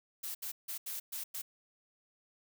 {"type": "noise bursts at uneven times", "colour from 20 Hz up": "blue", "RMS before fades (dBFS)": -40, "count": 6, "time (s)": [[0.23, 0.35], [0.42, 0.52], [0.68, 0.78], [0.86, 1], [1.12, 1.24], [1.34, 1.42]], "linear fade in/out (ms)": 10, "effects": []}